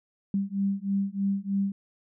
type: beating tone pair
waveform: sine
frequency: 195.8 / 199 Hz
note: G3 / G3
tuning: -2 / +26 cents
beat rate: 3.2 Hz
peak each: -28 dBFS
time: 0.34-1.72 s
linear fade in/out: 2 ms
effects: none